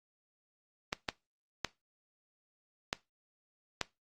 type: clicks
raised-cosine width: 0.2 ms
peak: -13 dBFS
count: 5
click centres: 0.929 / 1.088 / 1.647 / 2.929 / 3.813 s
effects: noise-tail reverb RT60 0.2 s tail -19 dB re dry + Opus 24 kbps